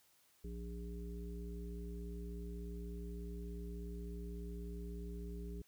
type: harmonic tone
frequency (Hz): 58.27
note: A#1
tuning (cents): 0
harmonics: 1 / 3 / 5 / 7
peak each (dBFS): -44 / -49 / -56 / -52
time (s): 0.44-5.62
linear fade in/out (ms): 5
effects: white hiss -71 dBFS RMS until 5.67 s